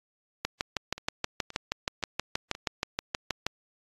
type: two click trains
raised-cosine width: 0.2 ms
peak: -10 / -23 dBFS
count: 20 / 4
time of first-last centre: 0.45-3.466 / 0.98-2.551 s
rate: 6.3 / 1.91 Hz
effects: AAC 32 kbps